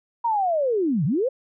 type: linear two-way sweep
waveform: sine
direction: down then up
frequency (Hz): 957 to 126.7 to 553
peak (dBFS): -19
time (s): 0.24-1.29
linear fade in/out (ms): 10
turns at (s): 1.05
effects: none